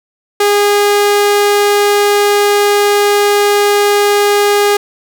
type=tone; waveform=sawtooth; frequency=409.6 Hz; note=G#4; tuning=24 cents flat; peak=-4 dBFS; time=0.4-4.77 s; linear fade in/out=5 ms; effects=none